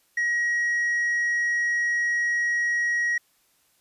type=tone with tanh clipping; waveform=sine; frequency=1900 Hz; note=A#6; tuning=33 cents sharp; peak=-22 dBFS; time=0.17-3.18 s; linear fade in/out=5 ms; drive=2 dB; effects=white hiss -65 dBFS RMS until 3.8 s + resampled to 32000 Hz